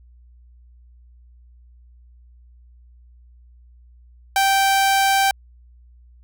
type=tone; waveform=sawtooth; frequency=781 Hz; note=G5; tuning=7 cents flat; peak=-11 dBFS; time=4.36-5.31 s; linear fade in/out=2 ms; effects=added 60 Hz sine -46 dBFS peak until 6.23 s